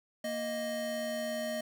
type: tone pair together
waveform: square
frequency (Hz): 233.1 / 622.3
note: A#3 / D#5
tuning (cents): 0 / 0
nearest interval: octave + perfect fourth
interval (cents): 1700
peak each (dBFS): -40 / -35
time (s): 0.24-1.61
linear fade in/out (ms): 5
effects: none